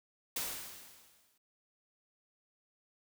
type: noise with exponential decay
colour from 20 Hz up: white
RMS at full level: -35 dBFS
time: 0.36-1.38 s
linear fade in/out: 5 ms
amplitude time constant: 220 ms
effects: none

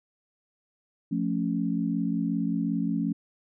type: chord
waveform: sine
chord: F augmented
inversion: none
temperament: equal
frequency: 174.61 / 220 / 277.2 Hz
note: F3 / A3 / C#4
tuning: 0 / 0 / 0 cents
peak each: -29 dBFS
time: 1.11-3.13 s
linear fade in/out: 10 ms
effects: none

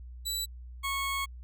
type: tone pair in turn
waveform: 20% pulse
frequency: 3951 / 1099.5 Hz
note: B7 / C#6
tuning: 0 / -14 cents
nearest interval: octave + minor seventh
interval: 2214 cents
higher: first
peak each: -25 dBFS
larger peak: neither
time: 0.25-0.46 / 0.83-1.26 s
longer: second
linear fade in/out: 20 ms
effects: added 61 Hz sine -42 dBFS peak until 1.43 s

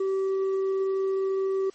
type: tone with tanh clipping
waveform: sine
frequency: 385.3 Hz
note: G4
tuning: 30 cents flat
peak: -24 dBFS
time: 0-1.7 s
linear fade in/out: 5 ms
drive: 4 dB
effects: white hiss -56 dBFS RMS until 1.74 s + MP3 32 kbps

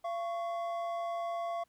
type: tone pair together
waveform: triangle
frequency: 684 / 1109.8 Hz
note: F5 / C#6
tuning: -36 / +2 cents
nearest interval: minor sixth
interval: 838 cents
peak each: -32 / -39 dBFS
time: 0.04-1.64 s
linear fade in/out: 10 ms
effects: pink hiss -74 dBFS RMS until 1.68 s

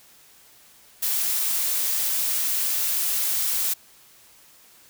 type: noise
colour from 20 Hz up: blue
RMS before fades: -24 dBFS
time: 1.02-3.74 s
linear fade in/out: 10 ms
effects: white hiss -53 dBFS RMS until 4.89 s

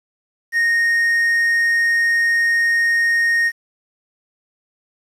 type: tone with quantisation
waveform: triangle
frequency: 1856 Hz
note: A#6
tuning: 8 cents flat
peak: -12 dBFS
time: 0.52-3.52 s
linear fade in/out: 50 ms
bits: 7
effects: resampled to 32000 Hz

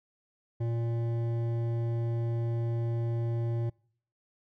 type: tone with hard clipping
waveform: triangle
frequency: 116.54 Hz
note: A#2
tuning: in tune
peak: -30 dBFS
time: 0.6-3.7 s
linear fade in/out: 10 ms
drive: 15 dB
effects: noise-tail reverb RT60 0.6 s tail -26 dB re dry

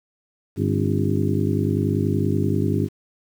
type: harmonic tone with a mistuned harmonic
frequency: 50.4 Hz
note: G1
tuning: 49 cents sharp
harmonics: 2 / 3 / 4 / 5 / 6 / 7 / 8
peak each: -23 / -25 / -26 / -27 / -28 / -28 / -29 dBFS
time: 0.56-2.89 s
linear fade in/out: 50 ms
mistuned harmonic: 5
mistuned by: +110 cents
effects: 8-bit

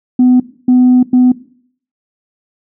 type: tone bursts at uneven times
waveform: sine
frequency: 250.9 Hz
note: B3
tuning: 28 cents sharp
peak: -3 dBFS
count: 3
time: 0.19-0.4 / 0.68-1.03 / 1.13-1.32 s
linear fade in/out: 5 ms
effects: noise-tail reverb RT60 0.6 s tail -19 dB re dry + tanh soft clip ceiling -2 dBFS

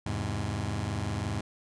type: chord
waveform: sawtooth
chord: E augmented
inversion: none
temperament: just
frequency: 82.41 / 103.01 / 128.76 Hz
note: E2 / G#2 / B#2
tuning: 0 / -14 / -27 cents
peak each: -32 / -28 / -33 dBFS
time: 0.06-1.41 s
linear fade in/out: 5 ms
effects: resampled to 22050 Hz

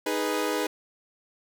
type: chord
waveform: sawtooth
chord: G# minor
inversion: second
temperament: equal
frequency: 311.1 / 415.3 / 493.9 Hz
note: D#4 / G#4 / B4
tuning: 0 / 0 / 0 cents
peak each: -26 dBFS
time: 0.06-0.67 s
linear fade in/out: 5 ms
effects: none

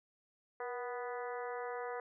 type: harmonic tone with a mistuned harmonic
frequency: 246.9 Hz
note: B3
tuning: in tune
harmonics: 2 / 3 / 4 / 5 / 6 / 7 / 8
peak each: -41 / -45 / -47 / -49 / -51 / -52 / -53 dBFS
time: 0.6-2 s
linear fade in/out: 2 ms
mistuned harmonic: 2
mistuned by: -41 cents
effects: none

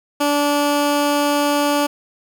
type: tone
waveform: 15% pulse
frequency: 290 Hz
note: D4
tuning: 22 cents flat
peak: -9 dBFS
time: 0.2-1.87 s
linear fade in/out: 10 ms
effects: none

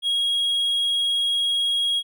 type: tone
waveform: triangle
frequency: 3294 Hz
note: G#7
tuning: 15 cents flat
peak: -18 dBFS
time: 0.02-2.03 s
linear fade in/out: 50 ms
effects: none

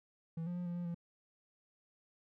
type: tone with pitch steps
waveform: triangle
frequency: 164.2 / 175.9 / 177.4 / 173.6 / 175.2 / 170.9 Hz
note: E3 / F3 / F3 / F3 / F3 / F3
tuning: -6 / +13 / +27 / -10 / +6 / -37 cents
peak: -35 dBFS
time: 0.37-0.946 s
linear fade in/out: 5 ms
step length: 96 ms
effects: none

